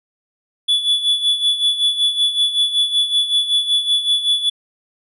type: tone with tremolo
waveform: triangle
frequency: 3435 Hz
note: A7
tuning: 42 cents flat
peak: -10 dBFS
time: 0.68-4.5 s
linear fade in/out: 10 ms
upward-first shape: sine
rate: 5.3 Hz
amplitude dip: 70%
effects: resampled to 32000 Hz